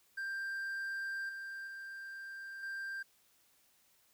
triangle tone with level steps, 1582 Hz, G6, 15 cents sharp, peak -35 / -40 / -42 / -37 dBFS, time 0.17-3.03 s, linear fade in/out 10 ms, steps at 1.29 / 1.67 / 2.63 s, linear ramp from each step 2 ms, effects white hiss -70 dBFS RMS until 4.13 s

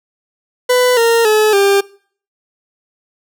40% pulse tone with pitch steps, 498.4 / 462.3 / 428.9 / 397.9 Hz, B4 / A#4 / A4 / G4, +16 / -14 / -44 / +26 cents, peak -8 dBFS, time 0.69-1.81 s, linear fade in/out 10 ms, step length 280 ms, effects noise-tail reverb RT60 0.5 s tail -23 dB re dry

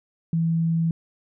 sine tone, 164.81 Hz, E3, in tune, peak -19 dBFS, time 0.33-0.91 s, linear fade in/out 2 ms, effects none

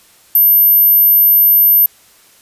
sine tone, 13000 Hz, G#9, 38 cents flat, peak -5 dBFS, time 0.35-1.86 s, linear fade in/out 2 ms, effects white hiss -47 dBFS RMS until 2.41 s + resampled to 32000 Hz

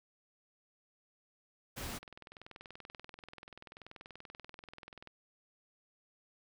pink noise, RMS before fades -42 dBFS, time 1.76-1.99 s, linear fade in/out 20 ms
click train, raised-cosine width 0.3 ms, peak -33 dBFS, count 64, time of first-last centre 2.03-5.073 s, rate 20.7 Hz
effects none

